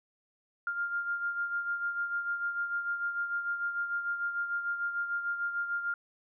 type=beating tone pair; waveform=sine; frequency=1400 / 1406.7 Hz; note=F6 / F6; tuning=+4 / +12 cents; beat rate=6.7 Hz; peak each=-31 / -39 dBFS; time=0.67-5.94 s; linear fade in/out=2 ms; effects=none